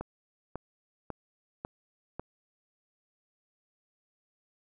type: click train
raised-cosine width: 1 ms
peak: -22 dBFS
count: 5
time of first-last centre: 0.01-2.196 s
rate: 1.83 Hz
effects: none